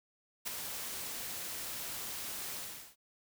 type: noise with ADSR envelope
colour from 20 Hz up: white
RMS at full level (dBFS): -34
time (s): 0.45-2.96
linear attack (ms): 26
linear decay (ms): 4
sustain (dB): -7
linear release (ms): 400
effects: none